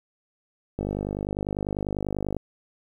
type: click train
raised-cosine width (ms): 2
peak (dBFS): -15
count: 80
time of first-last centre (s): 0.79-2.367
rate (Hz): 50.1
effects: 9-bit